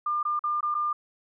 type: tone with dropouts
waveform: sine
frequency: 1200 Hz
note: D6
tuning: 37 cents sharp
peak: -24 dBFS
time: 0.06-0.93 s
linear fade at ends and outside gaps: 5 ms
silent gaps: 0.23-0.251 / 0.393-0.438 / 0.608-0.628 / 0.744-0.749 s
effects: none